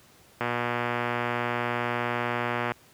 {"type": "click train", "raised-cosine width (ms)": 0.5, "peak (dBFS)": -12, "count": 278, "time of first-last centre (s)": [0.41, 2.718], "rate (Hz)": 120, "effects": ["pink hiss -56 dBFS RMS until 2.93 s", "high-pass 80 Hz 12 dB/octave"]}